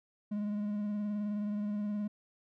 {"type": "tone with vibrato", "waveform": "triangle", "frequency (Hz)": 207.7, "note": "G#3", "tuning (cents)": 0, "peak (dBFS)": -30, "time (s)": [0.31, 2.08], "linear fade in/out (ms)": 10, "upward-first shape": "sine", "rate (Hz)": 19, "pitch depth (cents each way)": 26, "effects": []}